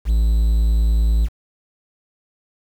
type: tone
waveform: triangle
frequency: 55 Hz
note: A1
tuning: in tune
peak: -11 dBFS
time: 0.05-1.29 s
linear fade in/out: 50 ms
effects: 7-bit